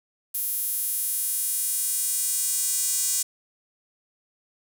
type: tone with high-pass filter sweep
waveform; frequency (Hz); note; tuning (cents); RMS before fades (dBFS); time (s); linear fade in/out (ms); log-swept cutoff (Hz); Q
square; 220; A3; 0; -26; 0.34-3.23; 10; 12000 to 7700; 2
effects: 8-bit